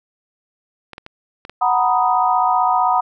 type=clicks; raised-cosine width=0.3 ms; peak=-18 dBFS; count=5; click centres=0.933 / 0.981 / 1.064 / 1.451 / 1.496 s
type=chord; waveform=sine; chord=B major seventh; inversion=second; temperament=equal; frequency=740 / 932.3 / 987.8 / 1244.5 Hz; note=F#5 / A#5 / B5 / D#6; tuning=0 / 0 / 0 / 0 cents; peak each=-17 / -20 / -19 / -20 dBFS; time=1.61-3.01 s; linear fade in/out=10 ms
effects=none